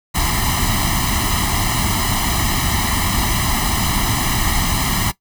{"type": "noise with comb filter", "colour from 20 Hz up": "pink", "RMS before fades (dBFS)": -18, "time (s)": [0.14, 5.12], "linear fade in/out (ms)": 20, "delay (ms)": 0.99, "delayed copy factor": 0.9, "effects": ["noise-tail reverb RT60 0.1 s tail -17 dB re dry"]}